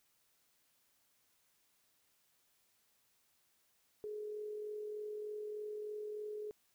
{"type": "tone with amplitude modulation", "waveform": "sine", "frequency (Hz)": 422.5, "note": "G#4", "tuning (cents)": 30, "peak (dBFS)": -39, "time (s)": [4.04, 6.51], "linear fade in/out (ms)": 0, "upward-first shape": "sine", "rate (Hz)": 43.3, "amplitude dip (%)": 35, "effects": ["white hiss -75 dBFS RMS until 6.74 s"]}